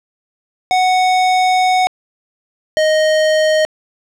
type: tone pair in turn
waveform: square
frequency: 740 / 622.3 Hz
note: F#5 / D#5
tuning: 0 / 0 cents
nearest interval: minor third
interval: 300 cents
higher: first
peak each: -11 dBFS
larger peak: neither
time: 0.71-1.87 / 2.77-3.65 s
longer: first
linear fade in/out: 0 ms
effects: low-pass 6000 Hz 12 dB/octave + 7-bit